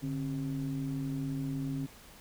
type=ring-modulated tone; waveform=triangle; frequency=61.74 Hz; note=B1; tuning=in tune; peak=-27 dBFS; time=0.02-1.87 s; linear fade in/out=20 ms; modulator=207 Hz; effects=pink hiss -54 dBFS RMS until 2.2 s